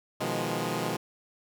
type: chord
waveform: 10% pulse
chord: F half-diminished seventh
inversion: second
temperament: equal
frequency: 123.47 / 155.56 / 174.61 / 207.7 Hz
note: Cb3 / Eb3 / F3 / Ab3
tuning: 0 / 0 / 0 / 0 cents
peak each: -26 dBFS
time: 0.2-0.97 s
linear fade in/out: 10 ms
effects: none